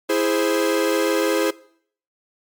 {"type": "chord", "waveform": "45% pulse", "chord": "E augmented", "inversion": "none", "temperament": "equal", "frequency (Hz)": [329.6, 415.3, 523.3], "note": ["E4", "G#4", "B#4"], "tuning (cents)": [0, 0, 0], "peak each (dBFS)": -22, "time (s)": [0.09, 1.51], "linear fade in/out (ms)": 10, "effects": ["noise-tail reverb RT60 0.6 s tail -21 dB re dry", "MP3 96 kbps"]}